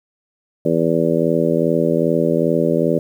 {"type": "harmonic tone", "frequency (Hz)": 82.5, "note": "E2", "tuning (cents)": 2, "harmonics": [2, 3, 4, 5, 6, 7], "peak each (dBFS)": [-21, -21, -21, -21, -21, -21], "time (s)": [0.65, 2.99], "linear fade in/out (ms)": 5, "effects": ["8-bit"]}